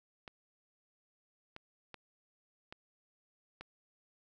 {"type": "clicks", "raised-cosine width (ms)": 0.3, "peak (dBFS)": -30, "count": 5, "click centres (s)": [0.278, 1.564, 1.943, 2.725, 3.61], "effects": []}